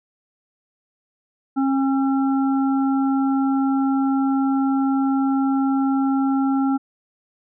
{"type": "harmonic tone", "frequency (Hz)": 270.4, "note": "C#4", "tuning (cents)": -43, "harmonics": [1, 3, 5], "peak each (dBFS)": [-17, -27, -31], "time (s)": [1.56, 6.78], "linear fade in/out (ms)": 20, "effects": []}